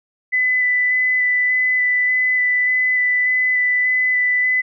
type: tone with vibrato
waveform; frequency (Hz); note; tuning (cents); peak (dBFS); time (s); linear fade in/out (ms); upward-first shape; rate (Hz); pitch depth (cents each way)
sine; 2000; B6; +21; -14; 0.32-4.62; 20; square; 1.7; 8
effects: none